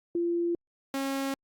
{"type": "tone pair in turn", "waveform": ["sine", "sawtooth"], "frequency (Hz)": [343.1, 272.3], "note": ["F4", "C#4"], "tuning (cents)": [-31, -31], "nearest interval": "major third", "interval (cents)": 400, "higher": "first", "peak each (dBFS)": -25, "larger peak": "neither", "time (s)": [[0.15, 0.55], [0.94, 1.34]], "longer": "neither", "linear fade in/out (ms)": 2, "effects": ["Opus 48 kbps"]}